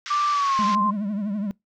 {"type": "band-pass noise", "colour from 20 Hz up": "pink", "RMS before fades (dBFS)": -35, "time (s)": [0.06, 0.75], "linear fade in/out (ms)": 0, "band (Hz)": [1200, 6300], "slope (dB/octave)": 48}
{"type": "tone with pitch glide", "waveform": "sine", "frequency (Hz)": [1174.7, 1046.5], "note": ["D6", "C6"], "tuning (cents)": [0, 0], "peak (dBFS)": -19, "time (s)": [0.1, 0.91], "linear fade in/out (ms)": 10, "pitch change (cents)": -200, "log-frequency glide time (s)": [0.31, 0.63]}
{"type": "tone with vibrato", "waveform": "triangle", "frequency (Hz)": 205.4, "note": "G#3", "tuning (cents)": -19, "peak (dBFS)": -22, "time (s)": [0.59, 1.51], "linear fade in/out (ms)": 0, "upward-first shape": "triangle", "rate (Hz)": 12, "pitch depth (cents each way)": 120}
{"effects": ["noise-tail reverb RT60 0.2 s tail -26 dB re dry"]}